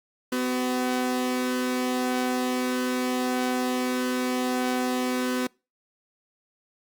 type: tone pair together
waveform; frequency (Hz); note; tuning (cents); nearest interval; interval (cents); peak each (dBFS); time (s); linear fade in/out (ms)
sawtooth; 252 / 377.6; B3 / F#4; +35 / +35; perfect fifth; 700; -21 / -28; 0.32-5.47; 5
effects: noise-tail reverb RT60 0.3 s tail -26 dB re dry + Opus 48 kbps